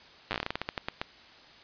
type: slowing click train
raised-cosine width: 0.3 ms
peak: -14 dBFS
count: 16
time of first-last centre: 0.31-1.015 s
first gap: 9 ms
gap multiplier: 1.21
effects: white hiss -53 dBFS RMS until 1.63 s + resampled to 11025 Hz